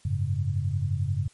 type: chord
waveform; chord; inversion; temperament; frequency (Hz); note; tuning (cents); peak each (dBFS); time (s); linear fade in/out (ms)
sine; F# suspended second; none; equal; 92.5 / 103.83 / 138.59; F#2 / G#2 / C#3; 0 / 0 / 0; -28 / -28 / -29; 0.05-1.28; 5
effects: white hiss -59 dBFS RMS until 1.33 s + MP3 48 kbps